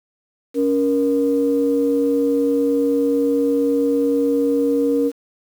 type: tone pair together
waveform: sine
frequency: 280.2 / 471.2 Hz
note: C#4 / A#4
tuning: +19 / +19 cents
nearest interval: major sixth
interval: 900 cents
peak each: -17 dBFS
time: 0.54-5.12 s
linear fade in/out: 50 ms
effects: tanh soft clip ceiling -7 dBFS + 7-bit